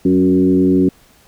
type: tone with frequency modulation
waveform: sine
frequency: 277.6 Hz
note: C#4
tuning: 3 cents sharp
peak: -9 dBFS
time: 0.05-0.89 s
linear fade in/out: 5 ms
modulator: 91.7 Hz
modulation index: 1.1
effects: pink hiss -50 dBFS RMS until 1.27 s